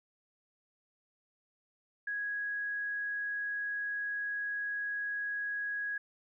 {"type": "tone", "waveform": "sine", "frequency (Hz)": 1660, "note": "G#6", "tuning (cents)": -1, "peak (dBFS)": -33, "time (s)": [2.07, 5.98], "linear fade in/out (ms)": 5, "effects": []}